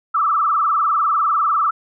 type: tone with vibrato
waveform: sine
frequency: 1235 Hz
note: D#6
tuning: 13 cents flat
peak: -14 dBFS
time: 0.14-1.71 s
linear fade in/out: 10 ms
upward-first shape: sine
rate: 20 Hz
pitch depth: 140 cents each way
effects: none